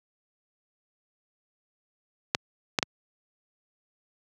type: clicks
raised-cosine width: 0.2 ms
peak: -4 dBFS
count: 3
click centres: 2.349 / 2.788 / 2.828 s
effects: high-pass 100 Hz 12 dB/octave